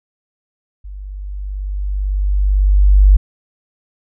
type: tone with level ramp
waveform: sine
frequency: 49 Hz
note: G1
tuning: in tune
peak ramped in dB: -28 to -3 dBFS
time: 0.84-3.17 s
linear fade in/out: 10 ms
effects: none